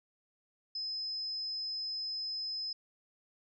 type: tone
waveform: sine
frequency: 5100 Hz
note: D#8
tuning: 42 cents sharp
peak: -35 dBFS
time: 0.75-2.73 s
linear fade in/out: 5 ms
effects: none